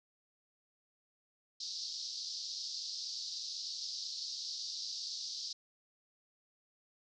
pink band-pass noise, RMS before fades -42 dBFS, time 1.6-5.53 s, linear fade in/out 5 ms, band 4200 to 5500 Hz, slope 48 dB/octave, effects none

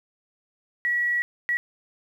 sine tone bursts at uneven times, 1929 Hz, B6, 41 cents flat, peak -21 dBFS, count 2, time 0.85-1.22 / 1.49-1.57 s, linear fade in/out 0 ms, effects 9-bit

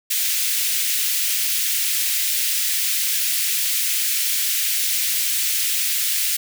white high-pass noise, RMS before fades -21 dBFS, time 0.1-6.37 s, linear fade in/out 10 ms, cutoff 2000 Hz, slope 24 dB/octave, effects none

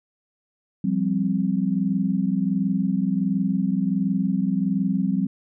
sine chord, F suspended second, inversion none, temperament equal, 174.61 / 196 / 261.6 Hz, F3 / G3 / C4, 0 / 0 / 0 cents, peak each -25 / -22 / -26 dBFS, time 0.84-5.27 s, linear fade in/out 5 ms, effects none

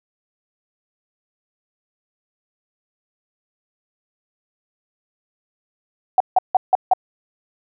sine tone bursts, 750 Hz, F#5, 23 cents sharp, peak -9 dBFS, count 5, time 6.18-6.935 s, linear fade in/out 2 ms, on 23 ms, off 160 ms, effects none

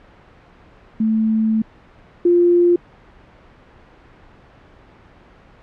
sine tone pair in turn, 220 / 349.2 Hz, A3 / F4, 0 / 0 cents, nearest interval minor sixth, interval 800 cents, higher second, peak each -14 / -10 dBFS, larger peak second, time 1-1.62 / 2.25-2.76 s, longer first, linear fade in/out 5 ms, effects pink hiss -47 dBFS RMS until 5.62 s + low-pass 2000 Hz 12 dB/octave

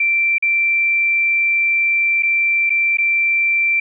sine tone with dropouts, 2349 Hz, D7, in tune, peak -13 dBFS, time 0-3.8 s, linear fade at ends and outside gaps 5 ms, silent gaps 0.383-0.424 / 2.225-2.231 / 2.696-2.702 / 2.972-2.984 s, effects none

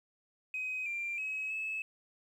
sine tone with pitch steps, 2521 / 2374 / 2557 / 2596 Hz, D#7 / D7 / D#7 / E7, +22 / +18 / +47 / -27 cents, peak -33 dBFS, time 0.54-1.82 s, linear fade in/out 2 ms, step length 320 ms, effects tanh soft clip ceiling -30 dBFS + 11-bit

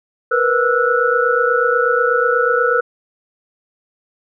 sine tone cluster, 471.1 / 499.3 / 1324 / 1461 Hz, A#4 / B4 / E6 / F#6, +18 / +19 / +7 / -22 cents, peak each -18 dBFS, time 0.31-2.81 s, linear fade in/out 10 ms, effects none

